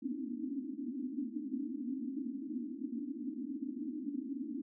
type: band-pass noise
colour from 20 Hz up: white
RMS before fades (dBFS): -40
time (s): 0.02-4.62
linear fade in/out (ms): 10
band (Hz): 230 to 310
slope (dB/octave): 96
effects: none